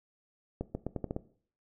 accelerating click train, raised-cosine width 2 ms, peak -20 dBFS, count 7, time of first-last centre 0.61-1.164 s, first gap 140 ms, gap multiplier 0.83, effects noise-tail reverb RT60 0.5 s tail -17 dB re dry

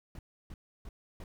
brown noise bursts, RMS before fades -44 dBFS, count 4, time 0.15-1.24 s, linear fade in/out 2 ms, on 40 ms, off 310 ms, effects none

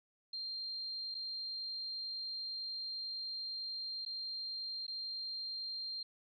sine tone with dropouts, 4183 Hz, C8, 1 cent flat, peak -39 dBFS, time 0.33-6.03 s, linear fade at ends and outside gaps 5 ms, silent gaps 1.145-1.149 / 4.051-4.061 / 4.867-4.879 s, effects none

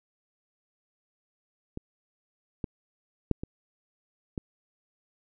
clicks, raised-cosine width 3 ms, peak -22 / -18 / -10 / -21 / -19 dBFS, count 5, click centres 1.774 / 2.642 / 3.313 / 3.435 / 4.378 s, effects none

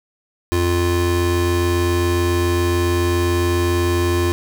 square tone pair together, 87.31 / 349.2 Hz, F2 / F4, 0 / 0 cents, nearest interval 2 octaves, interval 2400 cents, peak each -19 dBFS, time 0.52-4.32 s, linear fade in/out 0 ms, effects none

